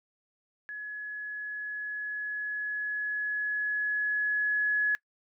sine tone with level ramp, 1693 Hz, G#6, 33 cents sharp, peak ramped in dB -36 to -23 dBFS, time 0.69-4.95 s, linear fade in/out 0 ms, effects noise-tail reverb RT60 0.1 s tail -23 dB re dry

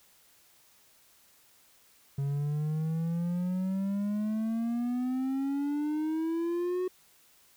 triangle exponential sweep, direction up, 137.8 to 370 Hz, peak -26 dBFS, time 2.18-6.88 s, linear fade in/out 5 ms, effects white hiss -62 dBFS RMS until 7.56 s

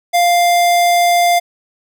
square tone, 698.5 Hz, F5, in tune, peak -10 dBFS, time 0.13-1.4 s, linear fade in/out 20 ms, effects none

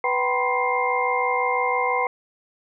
sine tone cluster, 494.2 / 768 / 975 / 1041 / 2109 Hz, B4 / G5 / B5 / C6 / C7, +1 / -36 / -23 / -9 / +13 cents, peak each -26 dBFS, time 0.04-2.07 s, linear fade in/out 2 ms, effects none

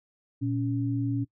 sine tone pair together, 117.47 / 280 Hz, A#2 / C#4, +14 / +18 cents, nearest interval octave + minor third, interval 1504 cents, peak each -28 dBFS, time 0.41-1.25 s, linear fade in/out 20 ms, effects noise-tail reverb RT60 0.1 s tail -20 dB re dry

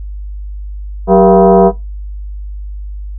sine tone with frequency modulation, 102.6 Hz, G#2, 21 cents flat, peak -3 dBFS, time 1.07-1.72 s, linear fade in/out 50 ms, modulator 289 Hz, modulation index 2.4, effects noise-tail reverb RT60 0.2 s tail -18 dB re dry + added 50 Hz sine -21 dBFS peak until 3.18 s

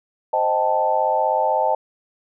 sine chord, A half-diminished seventh, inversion first, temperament equal, 523.3 / 622.3 / 784 / 880 Hz, C5 / Eb5 / G5 / A5, 0 / 0 / 0 / 0 cents, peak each -24 / -22 / -23 / -20 dBFS, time 0.33-1.75 s, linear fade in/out 5 ms, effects none

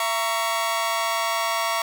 sawtooth chord, A# diminished, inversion second, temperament just, 671.3 / 932.3 / 1118.8 Hz, E5 / A#5 / C#6, +31 / 0 / +16 cents, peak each -23 / -24 / -22 dBFS, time 0-1.82 s, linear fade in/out 2 ms, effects none

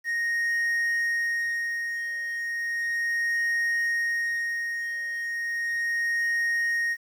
triangle tone with tremolo, 1864.7 Hz, A#6, in tune, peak -21 dBFS, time 0.04-6.97 s, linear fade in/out 50 ms, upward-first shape sine, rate 0.35 Hz, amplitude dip 50%, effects 9-bit

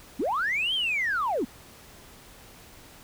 sine linear two-way sweep, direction up then down, 200 to 3241 to 200 Hz, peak -23 dBFS, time 0.19-1.45 s, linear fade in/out 10 ms, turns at 0.74 s, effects tanh soft clip ceiling -20 dBFS + pink hiss -50 dBFS RMS until 3.03 s

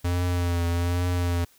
square tone with vibrato, 87.31 Hz, F2, in tune, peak -23 dBFS, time 0.04-1.45 s, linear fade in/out 10 ms, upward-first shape triangle, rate 1.2 Hz, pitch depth 40 cents each way, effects white hiss -58 dBFS RMS until 1.58 s

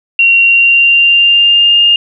sine tone with pitch glide, 2749 to 2821 Hz, F7 to F7, -28 to +17 cents, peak -4 dBFS, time 0.19-1.96 s, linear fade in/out 2 ms, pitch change +45 cents, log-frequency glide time 0.38-1.82 s, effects none

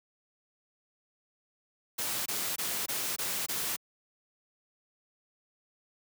white noise bursts, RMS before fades -33 dBFS, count 6, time 1.98-3.765 s, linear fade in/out 10 ms, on 280 ms, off 21 ms, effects high-pass 100 Hz 12 dB/octave

